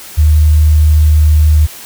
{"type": "tone", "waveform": "sine", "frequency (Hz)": 76.5, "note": "D#2", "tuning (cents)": -29, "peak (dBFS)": -4, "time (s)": [0.17, 1.67], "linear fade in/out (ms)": 20, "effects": ["white hiss -31 dBFS RMS until 1.85 s"]}